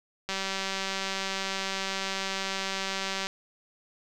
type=click train; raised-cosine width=0.2 ms; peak=-14 dBFS; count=576; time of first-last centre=0.29-3.269 s; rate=193 Hz; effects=none